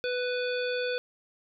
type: harmonic tone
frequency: 496 Hz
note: B4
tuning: 7 cents sharp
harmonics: 1 / 3 / 5 / 7 / 9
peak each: -29 / -35 / -38 / -40 / -42 dBFS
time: 0.04-0.98 s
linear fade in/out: 0 ms
effects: none